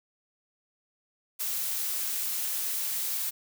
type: noise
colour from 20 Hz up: blue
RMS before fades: -31 dBFS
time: 1.39-3.31 s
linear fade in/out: 20 ms
effects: none